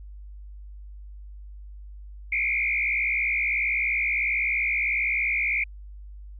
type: tone with frequency modulation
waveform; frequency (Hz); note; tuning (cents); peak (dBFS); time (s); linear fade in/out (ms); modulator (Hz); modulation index
sine; 2267; C#7; +38; -22; 2.32-5.64; 5; 61.5; 2.7
effects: added 50 Hz sine -39 dBFS peak until 6.39 s